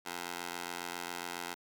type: tone with high-pass filter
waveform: 15% pulse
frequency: 87.31 Hz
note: F2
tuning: in tune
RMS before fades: -41 dBFS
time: 0.05-1.55 s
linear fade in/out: 20 ms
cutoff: 640 Hz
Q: 0.58
effects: none